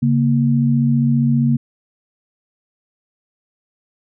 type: tone pair together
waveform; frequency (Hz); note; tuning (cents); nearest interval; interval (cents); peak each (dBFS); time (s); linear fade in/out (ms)
sine; 138.59 / 233.6; C#3 / A#3; 0 / +4; major sixth; 904; -15; 0.02-1.57; 10
effects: none